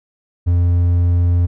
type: tone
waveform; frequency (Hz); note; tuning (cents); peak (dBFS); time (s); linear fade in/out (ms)
triangle; 87.31; F2; 0; -9; 0.46-1.47; 20
effects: none